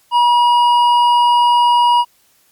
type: tone with hard clipping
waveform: sine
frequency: 962 Hz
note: B5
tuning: 46 cents flat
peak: -10 dBFS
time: 0.11-2.05 s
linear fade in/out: 50 ms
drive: 7 dB
effects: white hiss -55 dBFS RMS until 2.51 s + MP3 96 kbps